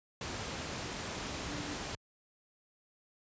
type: tone in noise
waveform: sine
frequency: 293.7 Hz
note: D4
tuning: in tune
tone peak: -43 dBFS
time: 1.48-1.74 s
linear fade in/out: 2 ms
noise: pink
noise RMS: -39 dBFS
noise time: 0.21-1.95 s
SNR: -7 dB
effects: high-pass 60 Hz 12 dB/octave + resampled to 16000 Hz